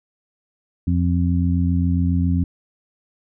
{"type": "harmonic tone", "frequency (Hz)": 87.31, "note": "F2", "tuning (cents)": 0, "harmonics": [1, 2, 3], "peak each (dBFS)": [-18, -21, -23], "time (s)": [0.87, 2.44], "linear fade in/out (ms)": 5, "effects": []}